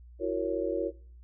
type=chord; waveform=sine; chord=F# dominant seventh; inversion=third; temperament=just; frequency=333 / 370 / 462.5 / 555 Hz; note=E4 / F#4 / A#4 / C#5; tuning=+18 / 0 / -14 / +2 cents; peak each=-33 dBFS; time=0.19-0.92 s; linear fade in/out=50 ms; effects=noise-tail reverb RT60 0.5 s tail -22 dB re dry + added 60 Hz sine -48 dBFS peak until 1.23 s